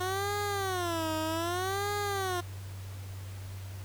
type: tone with vibrato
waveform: 15% pulse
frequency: 360 Hz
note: F#4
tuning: 47 cents flat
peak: -24 dBFS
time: 0-2.41 s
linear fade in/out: 10 ms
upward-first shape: sine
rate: 0.64 Hz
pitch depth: 230 cents each way
effects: added 96 Hz sine -39 dBFS peak until 3.84 s + pink hiss -51 dBFS RMS until 3.84 s